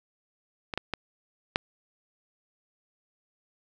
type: clicks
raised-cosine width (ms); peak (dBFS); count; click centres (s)
0.3; -16 / -12 / -13 / -7; 4; 0.738 / 0.776 / 0.937 / 1.559
effects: none